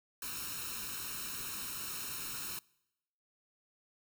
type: noise with comb filter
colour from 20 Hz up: white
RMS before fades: -41 dBFS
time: 0.22-2.59 s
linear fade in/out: 2 ms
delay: 0.74 ms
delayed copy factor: +0.8
effects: noise-tail reverb RT60 0.9 s tail -25 dB re dry